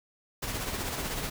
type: noise with tremolo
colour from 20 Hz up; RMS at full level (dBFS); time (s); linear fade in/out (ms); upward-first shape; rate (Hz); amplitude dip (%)
pink; -32; 0.42-1.3; 10; sine; 16; 40
effects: none